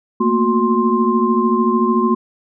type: tone cluster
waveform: sine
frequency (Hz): 223.9 / 237.4 / 364.6 / 1051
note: A3 / A#3 / F#4 / C6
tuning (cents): +30 / +32 / -25 / +7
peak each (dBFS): -18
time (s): 0.2-2.15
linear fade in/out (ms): 10
effects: none